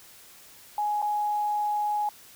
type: tone with dropouts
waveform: sine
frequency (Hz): 835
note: G#5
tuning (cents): +9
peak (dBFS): -24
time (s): 0.78-2.09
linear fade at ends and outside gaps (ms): 2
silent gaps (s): 1.018-1.025
effects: white hiss -51 dBFS RMS until 2.35 s